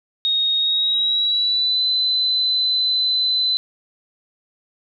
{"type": "tone with pitch glide", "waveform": "sine", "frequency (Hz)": [3736, 4027], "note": ["A#7", "B7"], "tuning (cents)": [3, 33], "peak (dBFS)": -16, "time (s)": [0.25, 3.57], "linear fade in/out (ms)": 0, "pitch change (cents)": 130, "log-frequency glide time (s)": [0.57, 1.84], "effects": []}